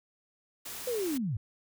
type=noise; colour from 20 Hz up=white; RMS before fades=-41 dBFS; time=0.65-1.18 s; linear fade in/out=10 ms
type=linear sweep; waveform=sine; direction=down; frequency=515 to 91.7 Hz; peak=-29 dBFS; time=0.87-1.37 s; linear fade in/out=5 ms
effects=none